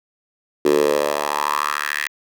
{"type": "tone with high-pass filter sweep", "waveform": "10% pulse", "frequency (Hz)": 73.42, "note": "D2", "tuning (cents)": 0, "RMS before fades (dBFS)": -20, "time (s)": [0.65, 2.08], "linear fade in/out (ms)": 5, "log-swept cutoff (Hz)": [360, 2000], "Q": 3.9, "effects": []}